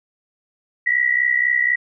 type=tone pair together; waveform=sine; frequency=1911.5 / 1975.5 Hz; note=A#6 / B6; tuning=+43 / 0 cents; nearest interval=minor second; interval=57 cents; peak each=-18 dBFS; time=0.86-1.76 s; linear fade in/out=10 ms; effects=none